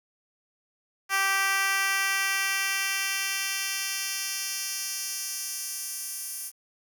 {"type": "tone with high-pass filter sweep", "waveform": "10% pulse", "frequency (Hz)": 390, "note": "G4", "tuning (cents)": -9, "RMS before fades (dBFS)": -29, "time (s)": [1.09, 6.52], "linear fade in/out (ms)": 50, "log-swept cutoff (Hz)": [1200, 9200], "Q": 1, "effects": ["8-bit"]}